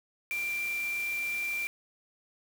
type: tone in noise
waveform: sine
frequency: 2364 Hz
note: D7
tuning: 11 cents sharp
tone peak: -30 dBFS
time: 0.31-1.67 s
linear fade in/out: 0 ms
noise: white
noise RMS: -44 dBFS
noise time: 0.31-1.67 s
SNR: +11 dB
effects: none